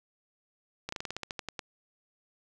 slowing click train, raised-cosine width 0.2 ms, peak -18 dBFS, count 12, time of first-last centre 0.89-1.592 s, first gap 34 ms, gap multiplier 1.12, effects none

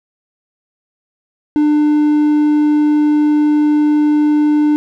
triangle tone, 299 Hz, D4, 31 cents sharp, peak -7 dBFS, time 1.56-4.76 s, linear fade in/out 0 ms, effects none

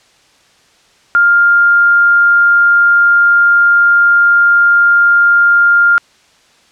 sine tone, 1402 Hz, F6, 6 cents sharp, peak -5 dBFS, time 1.15-5.98 s, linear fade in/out 0 ms, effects white hiss -49 dBFS RMS until 6.71 s + low-pass 6000 Hz 12 dB/octave

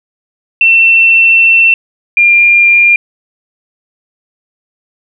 sine tone pair in turn, 2693 / 2399 Hz, E7 / D7, +36 / +36 cents, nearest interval major second, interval 200 cents, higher first, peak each -3 dBFS, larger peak neither, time 0.61-1.74 / 2.17-2.96 s, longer first, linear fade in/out 2 ms, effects none

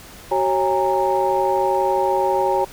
sine tone cluster, 379.3 / 549 / 814 / 926 Hz, F#4 / C#5 / G#5 / A#5, +43 / -17 / -35 / -12 cents, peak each -21 dBFS, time 0.31-2.65 s, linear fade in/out 10 ms, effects tanh soft clip ceiling -7 dBFS + pink hiss -41 dBFS RMS until 2.72 s

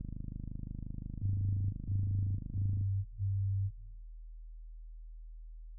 click train, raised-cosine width 5 ms, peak -29 dBFS, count 73, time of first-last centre 0.01-2.812 s, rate 25.7 Hz
sine tone bursts, 98 Hz, G2, in tune, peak -30 dBFS, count 4, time 1.2-3.71 s, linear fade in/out 50 ms, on 530 ms, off 130 ms
effects noise-tail reverb RT60 0.8 s tail -19 dB re dry + added 40 Hz sine -45 dBFS peak until 5.78 s

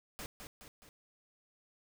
pink noise with echo, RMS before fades -44 dBFS, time 0.19-0.26 s, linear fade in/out 0 ms, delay 210 ms, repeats 3, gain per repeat -5 dB, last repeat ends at 0.89 s, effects none

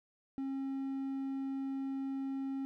triangle tone, 270.2 Hz, C#4, 44 cents flat, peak -33 dBFS, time 0.38-2.65 s, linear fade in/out 0 ms, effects none

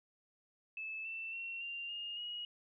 sine tone with pitch steps, 2616 / 2669 / 2724 / 2780 / 2836 / 2894 Hz, E7 / E7 / F7 / F7 / F7 / F#7, -14 / +21 / -44 / -9 / +26 / -39 cents, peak -40 dBFS, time 0.77-2.45 s, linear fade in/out 2 ms, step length 280 ms, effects none

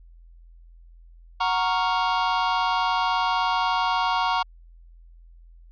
square chord, Gb major seventh, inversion none, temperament equal, 740 / 932.3 / 1108.7 / 1396.9 Hz, Gb5 / Bb5 / Db6 / F6, 0 / 0 / 0 / 0 cents, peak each -28 / -25 / -27 / -31 dBFS, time 1.4-4.43 s, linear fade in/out 10 ms, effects added 42 Hz sine -46 dBFS peak until 5.71 s + resampled to 11025 Hz

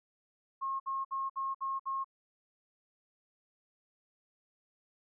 sine tone bursts, 1079 Hz, C#6, 47 cents flat, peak -32 dBFS, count 6, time 0.61-2.045 s, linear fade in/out 20 ms, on 190 ms, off 59 ms, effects none

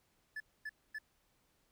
triangle tone bursts, 1733 Hz, A6, 27 cents flat, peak -38 dBFS, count 3, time 0.36-0.986 s, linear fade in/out 5 ms, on 42 ms, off 250 ms, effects pink hiss -75 dBFS RMS until 1.71 s

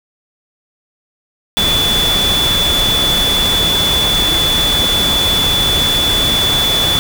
sine tone in noise, 3457 Hz, A7, 31 cents flat, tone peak -12 dBFS, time 1.57-6.99 s, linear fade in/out 0 ms, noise pink, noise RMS -18 dBFS, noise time 1.57-6.99 s, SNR +3 dB, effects none

